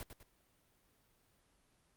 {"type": "noise with echo", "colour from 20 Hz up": "pink", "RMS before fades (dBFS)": -44, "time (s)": [0, 0.03], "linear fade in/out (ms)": 0, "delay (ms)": 100, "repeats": 2, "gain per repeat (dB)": -7, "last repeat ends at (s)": 0.23, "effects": ["pink hiss -73 dBFS RMS until 1.96 s", "Opus 32 kbps"]}